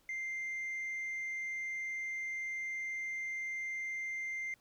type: tone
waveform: sine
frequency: 2093 Hz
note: C7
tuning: in tune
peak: -34 dBFS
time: 0.09-4.54 s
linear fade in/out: 2 ms
effects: tanh soft clip ceiling -35 dBFS + pink hiss -70 dBFS RMS until 4.6 s